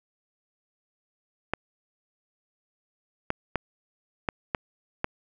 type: clicks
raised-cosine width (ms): 0.5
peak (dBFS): -10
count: 6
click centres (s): 1.536 / 3.304 / 3.557 / 4.288 / 4.548 / 5.044
effects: none